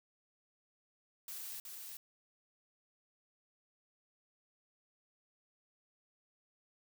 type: noise with echo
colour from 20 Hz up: blue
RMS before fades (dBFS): -45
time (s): 1.28-1.6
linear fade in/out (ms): 2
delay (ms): 370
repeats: 1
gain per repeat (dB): -3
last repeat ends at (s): 1.97
effects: none